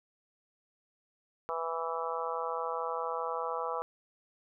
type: harmonic tone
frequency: 164.81 Hz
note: E3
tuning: in tune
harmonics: 3 / 4 / 5 / 6 / 7 / 8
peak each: -37 / -41 / -40 / -39 / -38 / -41 dBFS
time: 1.49-3.82 s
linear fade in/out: 0 ms
effects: none